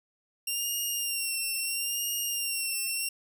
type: tone with vibrato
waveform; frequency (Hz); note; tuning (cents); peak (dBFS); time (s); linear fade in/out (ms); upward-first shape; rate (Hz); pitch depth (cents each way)
10% pulse; 2771; F7; -14; -21; 0.47-3.09; 5; sine; 0.75; 45
effects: none